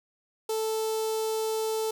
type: tone with notch filter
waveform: sawtooth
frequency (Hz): 440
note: A4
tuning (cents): 0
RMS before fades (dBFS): -29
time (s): 0.49-1.91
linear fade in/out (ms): 5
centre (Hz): 1900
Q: 0.57
effects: none